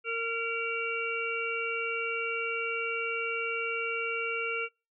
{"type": "harmonic tone", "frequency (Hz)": 460, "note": "A#4", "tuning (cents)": -23, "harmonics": [1, 3, 5, 6], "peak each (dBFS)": [-35, -35, -35, -35], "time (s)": [0.04, 4.69], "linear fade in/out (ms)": 50, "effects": ["noise-tail reverb RT60 0.3 s tail -26 dB re dry"]}